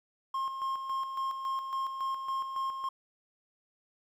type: tone with tremolo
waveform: triangle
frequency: 1069 Hz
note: C6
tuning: 37 cents sharp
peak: -28 dBFS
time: 0.34-2.89 s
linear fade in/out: 5 ms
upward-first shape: square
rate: 3.6 Hz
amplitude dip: 50%
effects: 11-bit